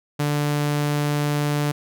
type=tone; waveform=sawtooth; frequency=146.83 Hz; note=D3; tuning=in tune; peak=-16 dBFS; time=0.19-1.72 s; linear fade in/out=10 ms; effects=none